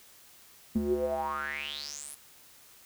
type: tone with band-pass filter sweep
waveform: square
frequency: 72.2 Hz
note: D2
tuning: 29 cents flat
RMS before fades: -33 dBFS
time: 0.75-2.15 s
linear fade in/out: 5 ms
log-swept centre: 230 to 11000 Hz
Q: 8.9
effects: white hiss -56 dBFS RMS until 2.85 s